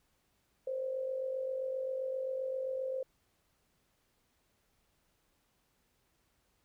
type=tone with amplitude modulation; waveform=sine; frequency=523.3 Hz; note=C5; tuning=in tune; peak=-31 dBFS; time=0.67-3.03 s; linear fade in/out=5 ms; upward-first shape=sine; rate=47.6 Hz; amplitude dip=55%; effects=pink hiss -75 dBFS RMS until 6.64 s